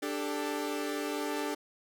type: chord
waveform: sawtooth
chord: D suspended fourth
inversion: none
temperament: equal with one note detuned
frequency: 293.7 / 395.6 / 440 Hz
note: D4 / G4 / A4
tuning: 0 / +16 / 0 cents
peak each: -31 / -34 / -34 dBFS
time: 0.02-1.55 s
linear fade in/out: 10 ms
effects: none